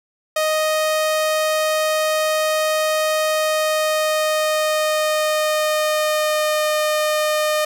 sawtooth tone with pitch glide, 622.3 to 610.9 Hz, D#5 to D#5, 0 to -32 cents, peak -13 dBFS, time 0.36-7.65 s, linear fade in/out 5 ms, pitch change -32 cents, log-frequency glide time 3.27-6.71 s, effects none

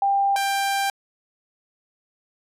sine / sawtooth tone pair in turn, 794 / 790.5 Hz, G5 / G5, +22 / +14 cents, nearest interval unison, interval 8 cents, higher first, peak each -17 dBFS, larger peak neither, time 0.02-0.36 / 0.36-0.9 s, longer second, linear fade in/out 2 ms, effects resampled to 32000 Hz

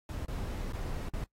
brown noise with dropouts, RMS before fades -36 dBFS, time 0.09-1.24 s, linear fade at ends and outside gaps 1 ms, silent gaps 0.251-0.282 / 0.723-0.732 / 1.087-1.136 s, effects noise-tail reverb RT60 0.1 s tail -20 dB re dry + AAC 48 kbps

